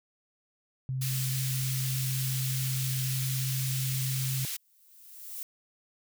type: tone with pitch glide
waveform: sine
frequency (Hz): 130.81 to 131.72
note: C3 to C3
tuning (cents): 0 to +12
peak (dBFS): -29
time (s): 0.89-4.45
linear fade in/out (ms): 0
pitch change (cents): +12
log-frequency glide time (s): 3.35-4.33
type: high-pass noise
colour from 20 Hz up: white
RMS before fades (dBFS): -35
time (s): 1.01-4.57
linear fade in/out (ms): 10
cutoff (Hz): 2200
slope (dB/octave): 12
type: noise with exponential growth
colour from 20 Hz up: violet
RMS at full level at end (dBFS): -37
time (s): 4.41-5.43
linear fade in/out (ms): 0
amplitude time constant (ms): 220
effects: none